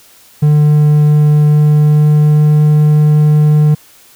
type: tone with pitch glide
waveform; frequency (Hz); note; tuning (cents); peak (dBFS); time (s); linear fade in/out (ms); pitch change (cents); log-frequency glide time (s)
triangle; 149.6 to 150.9; D3 to D3; +32 to +47; -3; 0.42-3.75; 10; +15; 1.49-2.6
effects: white hiss -43 dBFS RMS until 4.15 s